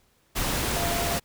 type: tone in noise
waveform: sine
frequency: 689 Hz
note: F5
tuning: 24 cents flat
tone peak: -30 dBFS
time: 0.75-1.18 s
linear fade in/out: 20 ms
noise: pink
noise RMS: -27 dBFS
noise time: 0.35-1.2 s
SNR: -6 dB
effects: pink hiss -65 dBFS RMS until 1.24 s